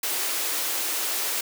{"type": "high-pass noise", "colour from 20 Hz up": "white", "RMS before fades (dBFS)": -27, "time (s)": [0.03, 1.41], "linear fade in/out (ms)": 5, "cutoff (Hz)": 280, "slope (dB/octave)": 96, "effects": []}